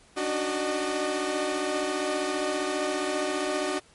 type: tone cluster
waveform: sawtooth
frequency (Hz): 288.1 / 303.1 / 373.1 / 609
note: D4 / D#4 / F#4 / D#5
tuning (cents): -33 / -45 / +14 / -37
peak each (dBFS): -30 / -31 / -26 / -27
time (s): 0.16-3.8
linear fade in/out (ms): 20
effects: pink hiss -57 dBFS RMS until 3.94 s + MP3 48 kbps